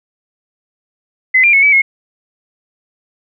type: tone with pitch steps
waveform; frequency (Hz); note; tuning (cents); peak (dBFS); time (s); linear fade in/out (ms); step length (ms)
sine; 2037 / 2385 / 2196 / 2290 / 2166; C7 / D7 / C#7 / D7 / C#7; -47 / +26 / -17 / -44 / -41; -6; 1.34-1.82; 10; 96
effects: none